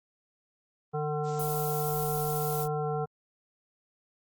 harmonic tone, 150.2 Hz, D3, 39 cents sharp, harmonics 1 / 3 / 5 / 7 / 9, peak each -32 / -32 / -34 / -44 / -41 dBFS, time 0.93-3.06 s, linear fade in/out 20 ms
violet noise, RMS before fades -36 dBFS, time 1.23-2.68 s, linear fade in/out 50 ms
effects Opus 24 kbps

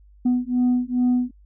sine beating tone pair, 246.9 / 249.3 Hz, B3 / B3, 0 / +16 cents, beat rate 2.4 Hz, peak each -19 dBFS, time 0.25-1.31 s, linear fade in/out 10 ms, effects tanh soft clip ceiling -14 dBFS + added 50 Hz sine -48 dBFS peak until 1.45 s

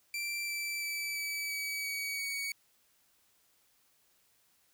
sawtooth tone with pitch steps, 2349 / 2331 / 2314 / 2297 / 2279 / 2262 / 2246 Hz, D7 / D7 / D7 / D7 / C#7 / C#7 / C#7, 0 / -14 / -26 / -39 / +47 / +34 / +22 cents, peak -31 dBFS, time 0.14-2.52 s, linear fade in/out 2 ms, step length 340 ms, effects white hiss -70 dBFS RMS until 4.73 s

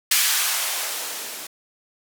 violet noise with band-pass filter sweep, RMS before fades -24 dBFS, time 0.11-1.47 s, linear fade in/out 5 ms, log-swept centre 1800 to 230 Hz, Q 0.91, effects none

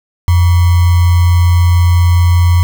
sine tone with sample-and-hold, 87.31 Hz, F2, in tune, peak -5 dBFS, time 0.28-2.63 s, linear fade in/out 0 ms, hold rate 1050 Hz, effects none

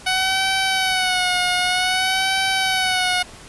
10% pulse tone with vibrato, 744 Hz, F#5, 9 cents sharp, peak -9 dBFS, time 0.06-3.23 s, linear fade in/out 10 ms, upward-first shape sine, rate 0.53 Hz, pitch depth 55 cents each way, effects pink hiss -41 dBFS RMS until 3.48 s + resampled to 24000 Hz

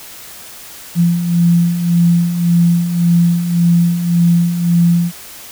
sine beating tone pair, 170.2 / 172 Hz, F3 / F3, -44 / -26 cents, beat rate 1.8 Hz, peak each -17 / -10 dBFS, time 0.95-5.12 s, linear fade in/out 50 ms, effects white hiss -34 dBFS RMS until 5.51 s

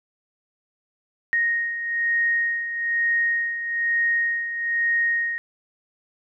sine beating tone pair, 1864.7 / 1865.8 Hz, A#6 / A#6, 0 / +1 cents, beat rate 1.1 Hz, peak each -28 / -21 dBFS, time 1.33-5.38 s, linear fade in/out 0 ms, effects none

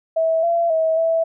sine tone with pitch steps, 650 / 679 / 643 / 656 Hz, E5 / F5 / E5 / E5, -24 / -49 / -43 / -9 cents, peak -15 dBFS, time 0.16-1.24 s, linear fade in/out 10 ms, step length 270 ms, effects none

